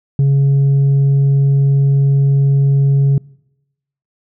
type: tone with tanh clipping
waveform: triangle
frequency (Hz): 138.59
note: C#3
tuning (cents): 0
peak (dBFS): -9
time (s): 0.19-3.18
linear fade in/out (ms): 2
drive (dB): 7
effects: noise-tail reverb RT60 0.9 s tail -25 dB re dry